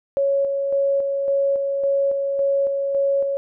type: tone with tremolo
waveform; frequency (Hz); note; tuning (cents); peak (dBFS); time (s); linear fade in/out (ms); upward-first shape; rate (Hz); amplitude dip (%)
sine; 554.4; C#5; 0; -16; 0.17-3.37; 0; square; 1.8; 35
effects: none